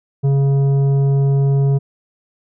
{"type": "tone with tanh clipping", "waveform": "sine", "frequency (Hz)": 138.4, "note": "C#3", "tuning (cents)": -2, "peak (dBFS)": -13, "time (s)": [0.23, 1.79], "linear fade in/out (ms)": 20, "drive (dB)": 9, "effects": []}